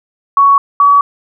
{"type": "tone pair in turn", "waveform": "sine", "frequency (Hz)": [1117, 1136.5], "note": ["C#6", "C#6"], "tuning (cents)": [13, 43], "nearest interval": "unison", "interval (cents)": 30, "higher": "second", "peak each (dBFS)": -4, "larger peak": "neither", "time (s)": [[0.37, 0.58], [0.8, 1.01]], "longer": "neither", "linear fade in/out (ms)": 2, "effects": []}